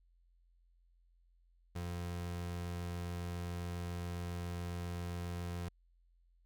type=tone; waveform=30% pulse; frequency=87.31 Hz; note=F2; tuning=in tune; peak=-36 dBFS; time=1.75-5.69 s; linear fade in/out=10 ms; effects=added 43 Hz sine -66 dBFS peak until 6.45 s